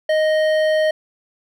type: tone with hard clipping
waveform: sine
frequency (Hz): 622.3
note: D#5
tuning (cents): 0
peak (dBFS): -16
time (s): 0.09-0.91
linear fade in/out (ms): 5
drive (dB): 11
effects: none